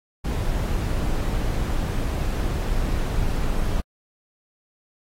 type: noise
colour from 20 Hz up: brown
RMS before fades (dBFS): -23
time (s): 0.24-3.81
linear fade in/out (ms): 10
effects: AAC 48 kbps